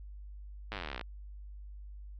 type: slowing click train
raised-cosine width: 0.3 ms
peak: -22 dBFS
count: 24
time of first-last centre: 0.72-1.012 s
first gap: 9 ms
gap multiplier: 1.03
effects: added 50 Hz sine -44 dBFS peak until 2.19 s + low-pass 5000 Hz 12 dB/octave